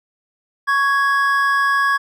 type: tone pair together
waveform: triangle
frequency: 1113.5 / 1661.2 Hz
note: C#6 / G#6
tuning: +7 / 0 cents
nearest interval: perfect fifth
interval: 693 cents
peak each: -15 dBFS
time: 0.67-1.98 s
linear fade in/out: 20 ms
effects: none